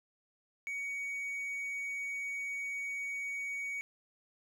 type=tone; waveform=triangle; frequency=2246 Hz; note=C#7; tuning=22 cents sharp; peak=-34 dBFS; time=0.67-3.81 s; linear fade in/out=0 ms; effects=none